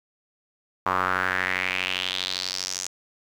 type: tone with band-pass filter sweep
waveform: sawtooth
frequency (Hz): 92.5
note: F#2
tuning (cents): 0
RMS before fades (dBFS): -27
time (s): 0.86-2.87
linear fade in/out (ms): 0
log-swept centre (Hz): 1100 to 6600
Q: 3.9
effects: 8-bit